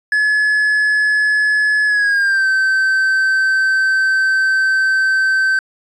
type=tone with pitch glide; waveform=triangle; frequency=1706 to 1546.4 Hz; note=G#6 to G6; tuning=+46 to -24 cents; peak=-10 dBFS; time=0.12-5.59 s; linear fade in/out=2 ms; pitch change=-170 cents; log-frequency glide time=1.86-2.47 s; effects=resampled to 24000 Hz